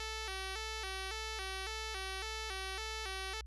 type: tone with vibrato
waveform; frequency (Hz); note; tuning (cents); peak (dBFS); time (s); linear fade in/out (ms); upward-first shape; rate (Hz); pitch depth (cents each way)
5% pulse; 409.4; G#4; -25; -28; 0-3.41; 2; square; 1.8; 120
effects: added 60 Hz sine -46 dBFS peak until 3.46 s + resampled to 24000 Hz